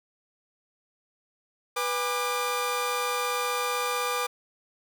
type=tone cluster; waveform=sawtooth; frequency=492.3 / 814 / 1193 Hz; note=B4 / G#5 / D6; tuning=-6 / -35 / +27 cents; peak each=-27 / -31 / -25 dBFS; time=1.76-4.27 s; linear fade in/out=10 ms; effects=none